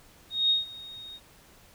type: tone with ADSR envelope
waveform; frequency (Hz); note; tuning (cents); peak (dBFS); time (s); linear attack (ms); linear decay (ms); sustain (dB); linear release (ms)
sine; 3729; A#7; 0; -19; 0.3-1.2; 200; 150; -21; 49
effects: pink hiss -56 dBFS RMS until 1.74 s